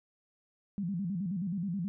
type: tone with vibrato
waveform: sine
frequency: 184.5 Hz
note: F#3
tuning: 5 cents flat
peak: -31 dBFS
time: 0.78-1.88 s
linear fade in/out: 0 ms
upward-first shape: square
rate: 9.4 Hz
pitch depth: 150 cents each way
effects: none